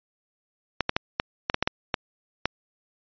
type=clicks; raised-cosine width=0.3 ms; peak=-6 dBFS; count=10; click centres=0.807 / 0.894 / 0.965 / 1.199 / 1.499 / 1.544 / 1.626 / 1.675 / 1.942 / 2.456 s; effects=resampled to 11025 Hz